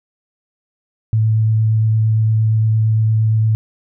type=tone with vibrato; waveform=sine; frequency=110 Hz; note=A2; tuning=in tune; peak=-11 dBFS; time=1.13-3.55 s; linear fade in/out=0 ms; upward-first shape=sine; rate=8.7 Hz; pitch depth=10 cents each way; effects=none